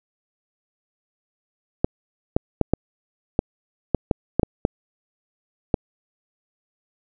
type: clicks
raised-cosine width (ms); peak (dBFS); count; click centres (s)
2; -3; 11; 1.845 / 2.365 / 2.613 / 2.736 / 3.391 / 3.947 / 4.112 / 4.396 / 4.432 / 4.651 / 5.742
effects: none